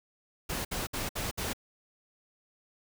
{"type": "noise bursts", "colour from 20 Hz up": "pink", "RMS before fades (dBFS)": -34, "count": 5, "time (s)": [0.49, 1.534], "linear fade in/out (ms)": 10, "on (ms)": 160, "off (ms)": 61, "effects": []}